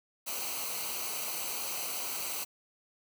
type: noise with comb filter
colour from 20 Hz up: white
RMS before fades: -36 dBFS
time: 0.26-2.45 s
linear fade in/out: 20 ms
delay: 0.57 ms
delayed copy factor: -0.7
effects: none